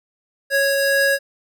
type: tone pair together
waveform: square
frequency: 553 / 1657.1 Hz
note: C#5 / G#6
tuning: -4 / -4 cents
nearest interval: octave + perfect fifth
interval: 1900 cents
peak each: -19 dBFS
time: 0.5-1.19 s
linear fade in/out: 50 ms
effects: none